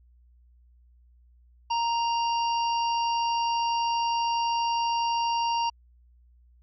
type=harmonic tone; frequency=932.3 Hz; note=A#5; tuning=in tune; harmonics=1 / 3 / 5 / 6; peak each=-24 / -34 / -38 / -40 dBFS; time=1.7-5.7 s; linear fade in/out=10 ms; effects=added 60 Hz sine -55 dBFS peak until 6.62 s